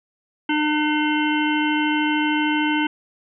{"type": "harmonic tone with a mistuned harmonic", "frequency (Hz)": 302.2, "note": "D4", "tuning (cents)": 50, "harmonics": [1, 3, 5, 7, 9, 10], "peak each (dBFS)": [-20, -25, -27, -28, -30, -30], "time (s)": [0.49, 2.87], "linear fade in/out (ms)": 5, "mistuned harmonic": 10, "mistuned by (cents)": 20, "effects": []}